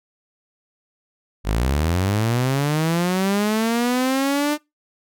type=linear sweep; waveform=sawtooth; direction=up; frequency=46.74 to 301.1 Hz; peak=-14 dBFS; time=1.44-4.58 s; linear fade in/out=50 ms; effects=noise-tail reverb RT60 0.2 s tail -23 dB re dry